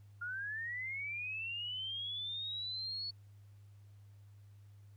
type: linear sweep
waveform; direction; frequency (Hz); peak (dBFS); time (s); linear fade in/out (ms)
sine; up; 1396.9 to 4435; -38; 0.21-3.11; 10
effects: added 101 Hz sine -55 dBFS peak until 4.96 s + pink hiss -75 dBFS RMS until 4.96 s